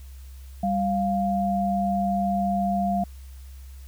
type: tone pair together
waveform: sine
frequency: 196 / 698.5 Hz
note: G3 / F5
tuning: 0 / 0 cents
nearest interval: octave + minor seventh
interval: 2200 cents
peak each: -24 dBFS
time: 0.63-3.04 s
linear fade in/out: 5 ms
effects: added 66 Hz sine -39 dBFS peak until 3.87 s + white hiss -56 dBFS RMS until 3.87 s